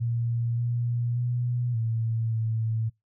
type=tone with pitch steps; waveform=sine; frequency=117.4 / 119.5 / 121.9 / 113.5 / 112 Hz; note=A#2 / A#2 / B2 / A#2 / A2; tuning=+13 / +43 / -22 / -46 / +31 cents; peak=-24 dBFS; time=0-2.9 s; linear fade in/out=20 ms; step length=580 ms; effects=noise-tail reverb RT60 0.2 s tail -26 dB re dry